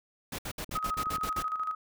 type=noise bursts; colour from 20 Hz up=pink; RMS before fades=-37 dBFS; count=9; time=0.32-1.426 s; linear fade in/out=5 ms; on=66 ms; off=64 ms
type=clicks; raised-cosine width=3 ms; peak=-33 dBFS; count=8; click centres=0.693 / 0.776 / 0.863 / 0.97 / 1.024 / 1.069 / 1.183 / 1.271 s
type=tone with tremolo; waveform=sine; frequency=1264 Hz; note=D#6; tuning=27 cents sharp; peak=-28 dBFS; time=0.75-1.75 s; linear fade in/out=5 ms; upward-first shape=square; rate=13 Hz; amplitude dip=55%
effects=none